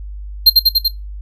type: tone with echo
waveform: square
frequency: 4186 Hz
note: C8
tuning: in tune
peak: -3 dBFS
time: 0.46-0.5 s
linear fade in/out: 10 ms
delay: 96 ms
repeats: 4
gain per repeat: -2 dB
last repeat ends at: 0.884 s
effects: noise-tail reverb RT60 0.2 s tail -18 dB re dry + added 50 Hz sine -26 dBFS peak until 1.21 s